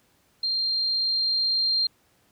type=tone with level ramp; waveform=sine; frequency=4186 Hz; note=C8; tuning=in tune; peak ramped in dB=-23 to -20 dBFS; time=0.43-1.87 s; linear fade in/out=5 ms; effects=pink hiss -64 dBFS RMS until 2.31 s + high-pass 60 Hz 12 dB/octave